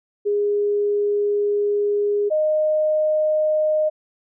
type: tone pair in turn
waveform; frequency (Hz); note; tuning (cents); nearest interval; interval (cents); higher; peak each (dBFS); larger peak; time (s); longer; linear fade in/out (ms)
sine; 411.1 / 616.2; G#4 / D#5; -18 / -17; perfect fifth; 701; second; -17 / -16; second; 0.25-2.3 / 2.3-3.9; first; 20
effects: none